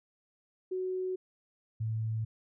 sine tone pair in turn, 371.2 / 110.9 Hz, F#4 / A2, +6 / +14 cents, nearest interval octave + major sixth, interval 2092 cents, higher first, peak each -31 / -30 dBFS, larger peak second, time 0.71-1.16 / 1.8-2.25 s, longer neither, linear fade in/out 10 ms, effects none

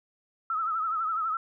sine tone with vibrato, 1300 Hz, E6, 24 cents flat, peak -26 dBFS, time 0.5-1.37 s, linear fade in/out 2 ms, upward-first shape triangle, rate 12 Hz, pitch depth 89 cents each way, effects none

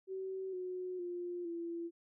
sine tone with pitch steps, 380.3 / 365.9 / 352 / 338.6 Hz, F#4 / F#4 / F4 / E4, +48 / -19 / +14 / +46 cents, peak -38 dBFS, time 0.07-1.91 s, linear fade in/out 50 ms, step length 460 ms, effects none

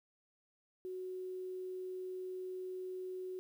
sine tone with quantisation, 370 Hz, F#4, in tune, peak -40 dBFS, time 0.85-3.39 s, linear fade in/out 0 ms, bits 11, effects none

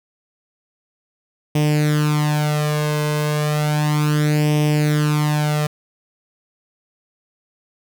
sawtooth tone with flanger, 150.2 Hz, D3, 39 cents sharp, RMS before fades -18 dBFS, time 1.55-5.67 s, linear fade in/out 5 ms, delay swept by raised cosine 0.35 to 1.95 ms, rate 0.33 Hz, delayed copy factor +0.75, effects none

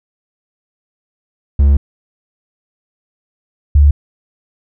triangle / sine tone pair in turn, 70.3 / 72.19 Hz, C#2 / D2, +25 / -29 cents, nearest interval unison, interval 46 cents, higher second, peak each -4 dBFS, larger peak neither, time 1.59-1.77 / 3.75-3.91 s, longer first, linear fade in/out 5 ms, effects none

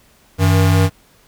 square tone pair together, 94.73 / 159.4 Hz, F#2 / D#3, +41 / +42 cents, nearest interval major sixth, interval 901 cents, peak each -12 / -17 dBFS, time 0.38-0.9 s, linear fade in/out 50 ms, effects pink hiss -52 dBFS RMS until 1.27 s

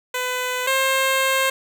10% pulse tone pair in turn, 502 / 531.9 Hz, B4 / C5, +28 / +28 cents, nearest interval minor second, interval 100 cents, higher second, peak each -14 / -9 dBFS, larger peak second, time 0.14-0.67 / 0.67-1.5 s, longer second, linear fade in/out 5 ms, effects none

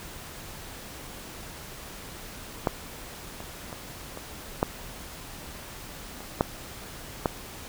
clicks, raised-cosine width 1 ms, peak -8 / -24 / -23 / -23 / -7 / -27 / -6 / -8 dBFS, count 8, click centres 2.672 / 3.404 / 3.728 / 4.174 / 4.629 / 6.206 / 6.409 / 7.258 s, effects pink hiss -42 dBFS RMS until 7.68 s

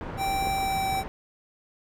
pink low-pass noise, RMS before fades -35 dBFS, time 0.01-1.08 s, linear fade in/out 0 ms, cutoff 1400 Hz, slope 12 dB/octave
square tone with pitch glide, 780 to 772.4 Hz, G5 to G5, -9 to -26 cents, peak -26 dBFS, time 0.17-1.04 s, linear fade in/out 50 ms, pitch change -17 cents, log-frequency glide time 0.45-0.89 s
clicks, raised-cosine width 2 ms, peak -20 dBFS, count 2, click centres 0.425 / 0.472 s
effects none

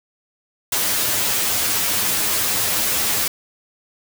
white noise with comb filter, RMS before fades -20 dBFS, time 0.72-3.28 s, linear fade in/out 5 ms, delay 9.7 ms, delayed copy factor +0.85, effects none

